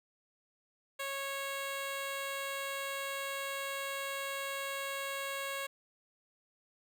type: tone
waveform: 10% pulse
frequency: 550 Hz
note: C#5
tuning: 14 cents flat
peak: -28 dBFS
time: 0.99-5.67 s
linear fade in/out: 10 ms
effects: none